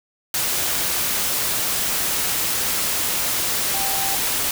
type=tone in noise; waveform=sine; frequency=782 Hz; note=G5; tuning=4 cents flat; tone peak=-28 dBFS; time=3.74-4.15 s; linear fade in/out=2 ms; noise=white; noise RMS=-22 dBFS; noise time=0.34-4.51 s; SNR=-9 dB; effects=none